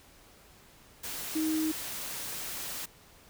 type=tone in noise; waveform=sine; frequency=314.3 Hz; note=D#4; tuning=18 cents sharp; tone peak=-27 dBFS; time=1.35-1.72 s; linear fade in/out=10 ms; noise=white; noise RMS=-38 dBFS; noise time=1.03-2.86 s; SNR=+8 dB; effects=pink hiss -57 dBFS RMS until 3.29 s